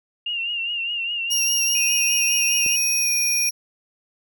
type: tone with vibrato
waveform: sine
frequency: 2794 Hz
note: F7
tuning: in tune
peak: -23 dBFS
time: 0.26-2.76 s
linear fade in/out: 5 ms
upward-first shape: triangle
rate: 4.9 Hz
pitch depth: 68 cents each way
type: tone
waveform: sawtooth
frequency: 5620 Hz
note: F8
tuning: 10 cents sharp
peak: -17 dBFS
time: 1.3-3.51 s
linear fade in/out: 20 ms
type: tone with pitch glide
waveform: sine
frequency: 2494 to 2440 Hz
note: D#7 to D#7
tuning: +3 to -34 cents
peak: -24 dBFS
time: 1.75-3.49 s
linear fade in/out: 2 ms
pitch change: -37 cents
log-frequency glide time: 2.99-3.1 s
type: click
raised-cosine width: 2 ms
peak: -22 dBFS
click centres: 2.663 s
effects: none